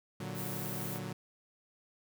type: chord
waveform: sawtooth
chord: Bb augmented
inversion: none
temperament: equal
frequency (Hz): 116.54 / 146.83 / 185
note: Bb2 / D3 / F#3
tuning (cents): 0 / 0 / 0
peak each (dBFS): -39 / -39 / -38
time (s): 0.2-1.13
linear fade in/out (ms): 5
type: noise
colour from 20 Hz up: violet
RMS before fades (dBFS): -42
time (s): 0.34-1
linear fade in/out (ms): 50
effects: none